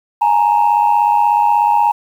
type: tone pair together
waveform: sine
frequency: 835.8 / 932.3 Hz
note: G#5 / A#5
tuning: +11 / 0 cents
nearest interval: major second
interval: 189 cents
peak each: -11 dBFS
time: 0.21-1.92 s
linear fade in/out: 10 ms
effects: tanh soft clip ceiling -5 dBFS + 7-bit